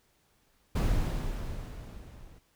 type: noise with level ramp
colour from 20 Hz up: brown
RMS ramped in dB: -25 to -51 dBFS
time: 0.75-2.39 s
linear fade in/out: 10 ms
effects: pink hiss -69 dBFS RMS until 2.55 s